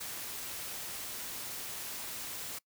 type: noise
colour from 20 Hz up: white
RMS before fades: -41 dBFS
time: 0-2.59 s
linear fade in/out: 10 ms
effects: noise-tail reverb RT60 0.1 s tail -23 dB re dry